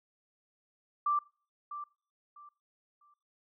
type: tone with echo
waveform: sine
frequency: 1174.7 Hz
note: D6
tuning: in tune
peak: -26 dBFS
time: 1.06-1.19 s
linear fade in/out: 5 ms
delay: 650 ms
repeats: 3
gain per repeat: -12 dB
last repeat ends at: 3.14 s
effects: noise-tail reverb RT60 0.4 s tail -23 dB re dry